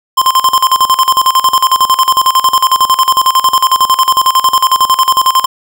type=tone with tremolo; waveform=square; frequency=1046.5 Hz; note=C6; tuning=in tune; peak=-5 dBFS; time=0.17-5.46 s; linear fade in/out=10 ms; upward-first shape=square; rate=11 Hz; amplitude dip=80%; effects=none